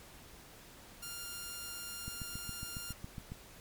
5% pulse tone, 1401 Hz, F6, 5 cents sharp, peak -30 dBFS, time 1.02-2.93 s, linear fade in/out 10 ms
click train, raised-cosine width 5 ms, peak -30 dBFS, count 10, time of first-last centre 2.08-3.32 s, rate 7.26 Hz
effects pink hiss -55 dBFS RMS until 3.6 s + MP3 96 kbps

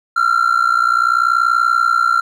triangle tone with amplitude modulation, 1369 Hz, F6, 35 cents flat, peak -5 dBFS, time 0.16-2.21 s, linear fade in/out 10 ms, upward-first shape sine, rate 60.6 Hz, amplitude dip 90%, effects tanh soft clip ceiling -3 dBFS

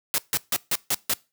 white noise bursts, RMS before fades -23 dBFS, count 6, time 0.14-1.136 s, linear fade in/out 0 ms, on 41 ms, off 150 ms, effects noise-tail reverb RT60 0.3 s tail -23 dB re dry + high-pass 80 Hz 12 dB/octave

